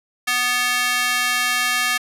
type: tone with high-pass filter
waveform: square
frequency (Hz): 246.9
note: B3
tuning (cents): 0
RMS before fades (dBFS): -20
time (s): 0.27-1.98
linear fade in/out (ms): 10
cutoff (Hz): 1700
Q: 1.4
effects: resampled to 32000 Hz